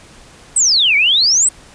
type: exponential two-way sweep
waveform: sine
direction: down then up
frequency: 8390 to 2200 to 8390 Hz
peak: -9 dBFS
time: 0.56-1.49 s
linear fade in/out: 5 ms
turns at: 0.96 s
effects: pink hiss -42 dBFS RMS until 1.74 s + resampled to 22050 Hz